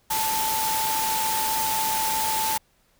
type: tone in noise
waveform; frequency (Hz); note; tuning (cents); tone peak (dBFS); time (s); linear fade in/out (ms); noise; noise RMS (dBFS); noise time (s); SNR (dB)
sine; 880; A5; 0; -25; 0.1-2.58; 10; white; -27; 0.1-2.58; -1
effects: pink hiss -64 dBFS RMS until 2.99 s